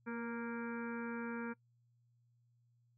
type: harmonic tone with a mistuned harmonic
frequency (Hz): 233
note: A#3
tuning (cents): -1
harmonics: 1 / 2 / 4 / 5 / 6 / 7 / 8 / 9 / 10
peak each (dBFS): -41 / -46 / -50 / -57 / -49 / -51 / -62 / -64 / -56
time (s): 0.06-1.54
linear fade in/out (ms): 20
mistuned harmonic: 2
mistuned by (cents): +21
effects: noise-tail reverb RT60 0.1 s tail -23 dB re dry + added 119 Hz sine -70 dBFS peak until 2.97 s